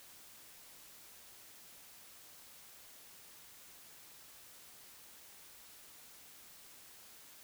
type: silence
effects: white hiss -57 dBFS RMS until 7.43 s